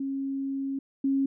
sine tone pair in turn, 272.4 / 272.4 Hz, C#4 / C#4, -30 / -30 cents, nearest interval unison, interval 0 cents, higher neither, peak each -28 / -22 dBFS, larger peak second, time 0-0.79 / 1.04-1.26 s, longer first, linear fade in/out 5 ms, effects none

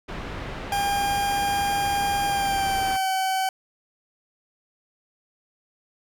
pink low-pass noise, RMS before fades -34 dBFS, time 0.08-2.97 s, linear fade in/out 10 ms, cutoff 2600 Hz, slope 12 dB/octave
40% pulse tone with pitch glide, 804 to 761.1 Hz, G5 to F#5, +44 to +49 cents, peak -21 dBFS, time 0.72-3.49 s, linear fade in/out 2 ms, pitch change -95 cents, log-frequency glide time 2.27-3.09 s
effects none

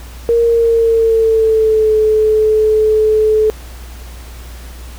sine tone with pitch glide, 466.2 to 432.5 Hz, A#4 to A4, 0 to -30 cents, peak -8 dBFS, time 0.29-3.5 s, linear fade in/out 0 ms, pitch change -130 cents, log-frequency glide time 0.43-1.94 s, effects added 60 Hz sine -29 dBFS peak until 4.98 s + pink hiss -38 dBFS RMS until 4.98 s

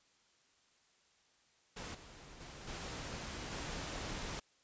pink noise with level steps, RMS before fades -45 / -55 / -51 / -44 / -42 dBFS, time 1.76-4.4 s, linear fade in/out 10 ms, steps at 1.94 / 2.4 / 2.67 / 3.51 s, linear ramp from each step 10 ms, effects white hiss -71 dBFS RMS until 4.63 s + resampled to 16000 Hz

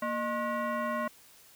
sine tone with frequency modulation, 233.1 Hz, A#3, in tune, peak -29 dBFS, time 0.02-1.08 s, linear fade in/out 5 ms, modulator 845 Hz, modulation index 1.6, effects white hiss -57 dBFS RMS until 1.55 s

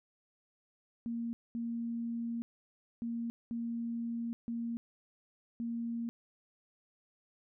sine tone bursts at uneven times, 233.1 Hz, A#3, in tune, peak -34 dBFS, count 6, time 1.06-1.33 / 1.55-2.42 / 3.02-3.3 / 3.51-4.33 / 4.48-4.77 / 5.6-6.09 s, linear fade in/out 0 ms, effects none

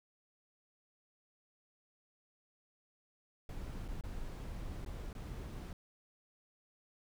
brown noise with dropouts, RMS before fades -43 dBFS, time 3.49-5.73 s, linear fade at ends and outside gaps 2 ms, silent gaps 3.881-3.885 / 4.011-4.037 / 4.849-4.861 / 5.13-5.15 s, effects none

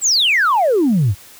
sine exponential sweep, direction down, 8200 to 87.31 Hz, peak -10 dBFS, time 0.01-1.15 s, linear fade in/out 50 ms, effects tanh soft clip ceiling -8 dBFS + white hiss -42 dBFS RMS until 1.39 s

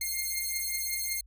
5% pulse beating tone pair, 2121 / 2126.4 Hz, C7 / C7, +23 / +27 cents, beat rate 5.4 Hz, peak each -23 dBFS, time 0.01-1.21 s, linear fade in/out 5 ms, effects added 50 Hz sine -52 dBFS peak until 1.26 s

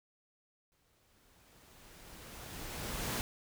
pink noise with exponential growth, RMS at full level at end -35 dBFS, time 0.72-3.21 s, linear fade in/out 0 ms, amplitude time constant 540 ms, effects none

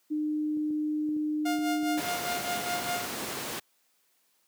sine tone, 303.6 Hz, D#4, 42 cents flat, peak -26 dBFS, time 0.1-2.01 s, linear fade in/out 20 ms
clicks, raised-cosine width 3 ms, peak -31 dBFS, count 8, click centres 0.571 / 0.706 / 1.089 / 1.165 / 1.588 / 1.831 / 2.028 / 2.234 s
sawtooth tone with tremolo, 707 Hz, F5, 21 cents sharp, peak -25 dBFS, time 1.45-3.06 s, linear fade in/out 10 ms, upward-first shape sine, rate 4.9 Hz, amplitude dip 65%
pink noise, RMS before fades -34 dBFS, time 1.97-3.6 s, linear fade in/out 10 ms
effects white hiss -70 dBFS RMS until 4.47 s + high-pass 200 Hz 12 dB/octave

